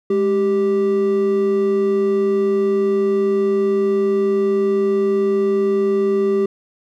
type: tone pair together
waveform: triangle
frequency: 207.3 / 392 Hz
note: G#3 / G4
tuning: -3 / 0 cents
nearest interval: major seventh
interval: 1103 cents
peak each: -20 / -13 dBFS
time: 0.1-6.46 s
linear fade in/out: 5 ms
effects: none